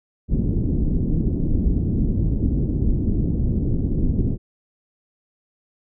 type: low-pass noise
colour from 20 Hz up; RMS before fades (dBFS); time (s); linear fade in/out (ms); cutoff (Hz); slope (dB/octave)
pink; -20; 0.28-4.38; 50; 310; 24
effects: none